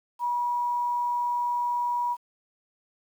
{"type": "tone with quantisation", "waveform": "sine", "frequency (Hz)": 966, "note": "B5", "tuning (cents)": -39, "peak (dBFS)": -24, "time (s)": [0.19, 2.17], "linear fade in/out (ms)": 50, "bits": 9, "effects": []}